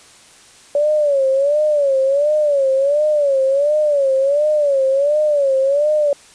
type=tone with vibrato; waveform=sine; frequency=569 Hz; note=C#5; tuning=45 cents sharp; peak=-12 dBFS; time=0.75-6.13 s; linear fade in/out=2 ms; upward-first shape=sine; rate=1.4 Hz; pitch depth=120 cents each way; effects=white hiss -45 dBFS RMS until 6.34 s + resampled to 22050 Hz